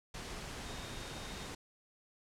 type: tone in noise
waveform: sine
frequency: 3700 Hz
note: A#7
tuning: 14 cents flat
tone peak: -54 dBFS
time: 0.66-1.47 s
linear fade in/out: 5 ms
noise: pink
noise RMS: -44 dBFS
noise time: 0.14-1.55 s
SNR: -13 dB
effects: low-pass 8000 Hz 12 dB/octave